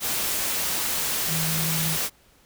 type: tone in noise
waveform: sine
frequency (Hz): 160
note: D#3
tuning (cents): +49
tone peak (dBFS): -27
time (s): 1.27-1.98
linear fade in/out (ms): 50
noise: white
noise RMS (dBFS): -26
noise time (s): 0-2.1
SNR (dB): -4
effects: pink hiss -58 dBFS RMS until 2.45 s